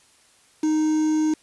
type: tone with quantisation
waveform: triangle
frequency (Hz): 310.3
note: D#4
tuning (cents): -5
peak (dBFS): -16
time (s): 0.63-1.34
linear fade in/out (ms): 5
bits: 6
effects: white hiss -57 dBFS RMS until 1.42 s + resampled to 24000 Hz